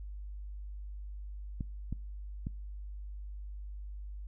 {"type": "clicks", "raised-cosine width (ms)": 5, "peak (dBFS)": -24, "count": 3, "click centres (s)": [1.608, 1.926, 2.469], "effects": ["noise-tail reverb RT60 0.5 s tail -26 dB re dry", "added 50 Hz sine -40 dBFS peak until 4.27 s"]}